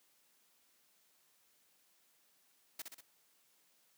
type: noise with echo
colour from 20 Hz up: white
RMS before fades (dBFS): -43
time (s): 2.79-2.82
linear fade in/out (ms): 5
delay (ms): 63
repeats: 3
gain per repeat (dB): -4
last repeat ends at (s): 3.009
effects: white hiss -72 dBFS RMS until 3.97 s + high-pass 150 Hz 12 dB/octave